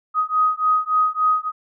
sine beating tone pair, 1252 / 1255.5 Hz, D#6 / D#6, +10 / +15 cents, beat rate 3.5 Hz, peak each -19 dBFS, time 0.14-1.52 s, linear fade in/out 50 ms, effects none

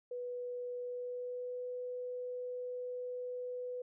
sine tone with pitch glide, 491.6 to 496.7 Hz, B4 to B4, -8 to +10 cents, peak -38 dBFS, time 0.11-3.82 s, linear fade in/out 5 ms, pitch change +18 cents, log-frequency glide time 0.79-1.64 s, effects none

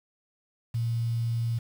sine tone with quantisation, 116.2 Hz, A#2, 5 cents flat, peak -25 dBFS, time 0.74-1.59 s, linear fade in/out 10 ms, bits 8, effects none

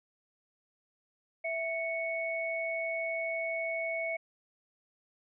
sine tone pair together, 659.1 / 2217 Hz, E5 / C#7, 0 / 0 cents, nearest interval octave + major sixth, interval 2100 cents, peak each -34 / -34 dBFS, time 1.44-4.17 s, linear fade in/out 10 ms, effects none

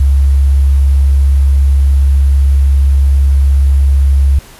sine tone with sample-and-hold, 68.7 Hz, C#2, 15 cents flat, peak -5 dBFS, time 0-4.39 s, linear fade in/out 5 ms, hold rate 11025 Hz, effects pink hiss -37 dBFS RMS until 4.59 s + resampled to 32000 Hz

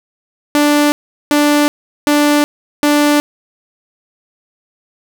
sawtooth tone bursts, 293.7 Hz, D4, in tune, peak -5 dBFS, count 4, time 0.55-3.2 s, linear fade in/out 0 ms, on 370 ms, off 390 ms, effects none

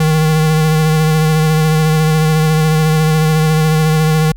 square tone with vibrato, 156.6 Hz, D#3, 11 cents sharp, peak -10 dBFS, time 0-4.32 s, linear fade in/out 5 ms, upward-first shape sine, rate 14 Hz, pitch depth 24 cents each way, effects added 41 Hz sine -29 dBFS peak until 4.36 s

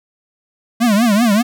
square tone with vibrato, 220 Hz, A3, in tune, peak -11 dBFS, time 0.8-1.43 s, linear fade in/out 20 ms, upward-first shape triangle, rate 5.2 Hz, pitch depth 220 cents each way, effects none

